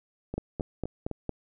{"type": "two click trains", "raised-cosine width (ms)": 2, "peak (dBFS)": [-20, -17], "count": [4, 5], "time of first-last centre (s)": [[0.34, 1.113], [0.38, 1.293]], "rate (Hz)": [3.88, 4.38], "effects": []}